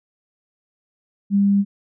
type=tone; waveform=sine; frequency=200 Hz; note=G3; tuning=35 cents sharp; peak=-13 dBFS; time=1.3-1.65 s; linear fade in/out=50 ms; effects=none